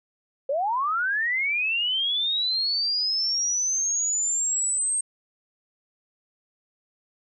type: linear sweep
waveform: sine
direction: up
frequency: 520 to 8470 Hz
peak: -22 dBFS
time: 0.49-5.01 s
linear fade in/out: 5 ms
effects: none